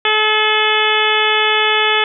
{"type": "harmonic tone", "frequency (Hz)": 430, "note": "A4", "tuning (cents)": -40, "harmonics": [1, 2, 3, 4, 5, 6, 7, 8], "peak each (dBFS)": [-20, -20, -20, -20, -20, -20, -20, -20], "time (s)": [0.05, 2.04], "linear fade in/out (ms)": 2, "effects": []}